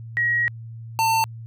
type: tone pair in turn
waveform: sine / square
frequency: 1900 / 896.7 Hz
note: A#6 / A5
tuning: +33 / +33 cents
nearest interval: octave + minor second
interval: 1300 cents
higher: first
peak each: -18 dBFS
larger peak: neither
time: 0.17-0.48 / 0.99-1.24 s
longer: first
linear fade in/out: 0 ms
effects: added 114 Hz sine -34 dBFS peak until 1.46 s